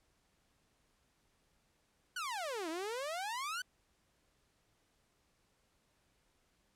sawtooth exponential two-way sweep, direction down then up, 1534 to 310 to 1534 Hz, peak -34 dBFS, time 2.16-3.62 s, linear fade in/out 5 ms, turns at 2.69 s, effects pink hiss -75 dBFS RMS until 6.75 s + low-pass 11000 Hz 12 dB/octave

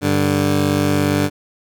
15% pulse tone pair together, 97.4 / 146.04 Hz, G2 / D3, -11 / -9 cents, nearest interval perfect fifth, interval 702 cents, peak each -12 dBFS, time 0.01-1.3 s, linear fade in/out 50 ms, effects none

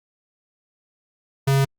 square tone, 136.7 Hz, C#3, 24 cents flat, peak -16 dBFS, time 1.47-1.65 s, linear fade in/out 10 ms, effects Opus 48 kbps

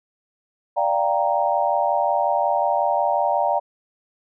sine chord, G minor seventh, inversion second, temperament equal, 587.3 / 698.5 / 784 / 932.3 Hz, D5 / F5 / G5 / Bb5, 0 / 0 / 0 / 0 cents, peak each -23 dBFS, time 0.76-3.6 s, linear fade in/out 20 ms, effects none

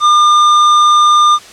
sine tone with tanh clipping, 1204 Hz, D6, 43 cents sharp, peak -7 dBFS, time 0-1.39 s, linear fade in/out 50 ms, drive 13 dB, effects white hiss -35 dBFS RMS until 1.52 s + low-pass 7000 Hz 12 dB/octave

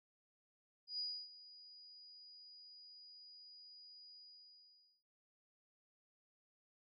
sine tone with ADSR envelope, 4908 Hz, D#8, 25 cents flat, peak -38 dBFS, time 0.87-5.03 s, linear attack 120 ms, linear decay 290 ms, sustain -18 dB, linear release 870 ms, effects noise-tail reverb RT60 0.6 s tail -20 dB re dry + MP3 96 kbps

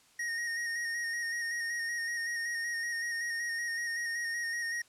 square tone with vibrato, 1864.7 Hz, A#6, in tune, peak -33 dBFS, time 0.19-4.82 s, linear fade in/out 5 ms, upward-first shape square, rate 5.3 Hz, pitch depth 22 cents each way, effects white hiss -63 dBFS RMS until 4.88 s + low-pass 9000 Hz 12 dB/octave

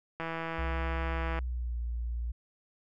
click train, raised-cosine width 0.5 ms, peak -21 dBFS, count 196, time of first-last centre 0.2-1.389 s, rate 164 Hz
sine tone with pitch glide, 65.1 to 58.67 Hz, C2 to A#1, -8 to +12 cents, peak -31 dBFS, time 0.58-2.32 s, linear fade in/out 10 ms, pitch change -180 cents, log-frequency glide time 1.07-1.78 s
effects none

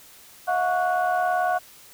sine tone cluster, 643 / 721 / 1116 / 1474 Hz, E5 / F#5 / C#6 / F#6, -43 / -45 / +11 / -7 cents, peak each -28 / -21 / -30 / -28 dBFS, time 0.47-1.59 s, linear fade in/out 20 ms, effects tanh soft clip ceiling -12 dBFS + white hiss -49 dBFS RMS until 1.93 s

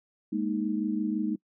sine chord, Ab suspended second, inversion none, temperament just, 207.7 / 233.6 / 311.5 Hz, Ab3 / Bb3 / Eb4, 0 / +4 / +2 cents, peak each -30 / -32 / -30 dBFS, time 0.32-1.36 s, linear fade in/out 10 ms, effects noise-tail reverb RT60 0.1 s tail -24 dB re dry

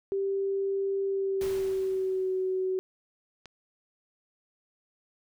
sine tone with pitch glide, 392 to 374.7 Hz, G4 to F#4, 0 to +22 cents, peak -26 dBFS, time 0.12-2.79 s, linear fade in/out 0 ms, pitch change -78 cents, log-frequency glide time 1.04-2.31 s
pink noise with exponential decay, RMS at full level -40 dBFS, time 1.41-2.75 s, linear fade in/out 1 ms, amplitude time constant 290 ms
click, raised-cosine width 0.2 ms, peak -28 dBFS, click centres 3.457 s
effects none

